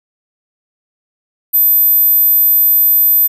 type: tone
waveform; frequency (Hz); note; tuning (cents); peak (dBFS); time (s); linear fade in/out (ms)
sine; 13680; A9; -50; -6; 1.53-3.28; 20
effects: tanh soft clip ceiling -2 dBFS